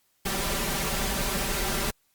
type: noise with comb filter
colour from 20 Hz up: pink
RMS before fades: -28 dBFS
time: 0.25-1.91 s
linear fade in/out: 10 ms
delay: 5.1 ms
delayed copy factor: +1
effects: white hiss -69 dBFS RMS until 2.14 s + Opus 48 kbps